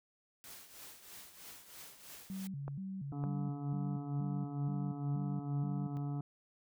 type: noise with tremolo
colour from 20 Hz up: white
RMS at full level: -50 dBFS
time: 0.44-2.47 s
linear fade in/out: 0 ms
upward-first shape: triangle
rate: 3.1 Hz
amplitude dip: 70%
type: tone with vibrato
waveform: sine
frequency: 164 Hz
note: E3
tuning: 9 cents flat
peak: -39 dBFS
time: 2.3-5.97 s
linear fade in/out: 0 ms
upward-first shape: square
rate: 2.1 Hz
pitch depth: 270 cents each way
type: clicks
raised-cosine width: 1 ms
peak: -30 dBFS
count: 2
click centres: 2.68 / 3.239 s
type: harmonic tone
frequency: 143 Hz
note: D3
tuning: 46 cents flat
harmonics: 1 / 2 / 3 / 5 / 6 / 7 / 8 / 9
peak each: -36 / -43 / -55 / -52 / -60 / -62 / -64 / -60 dBFS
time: 3.12-6.21 s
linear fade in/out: 2 ms
effects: none